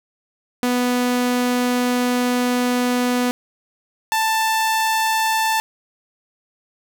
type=tone pair in turn; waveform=sawtooth; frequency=246.9 / 884.7 Hz; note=B3 / A5; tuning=0 / +9 cents; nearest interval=octave + minor seventh; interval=2209 cents; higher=second; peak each=-13 dBFS; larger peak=neither; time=0.63-3.31 / 4.12-5.6 s; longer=first; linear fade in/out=0 ms; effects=none